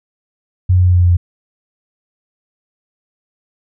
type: tone with pitch steps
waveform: sine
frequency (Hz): 91.5 / 90.92 / 90.34 / 89.77 / 89.2 / 88.64 / 88.08 / 87.52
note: F#2 / F#2 / F#2 / F2 / F2 / F2 / F2 / F2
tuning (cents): -19 / -30 / -41 / +48 / +37 / +26 / +15 / +4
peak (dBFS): -7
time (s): 0.69-1.17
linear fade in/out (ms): 10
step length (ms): 60
effects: none